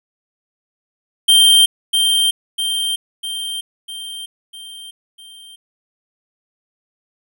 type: tone with echo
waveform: square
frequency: 3158 Hz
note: G7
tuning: 12 cents sharp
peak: -8 dBFS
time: 1.28-1.66 s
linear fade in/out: 10 ms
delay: 650 ms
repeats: 6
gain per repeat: -5 dB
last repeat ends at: 5.56 s
effects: none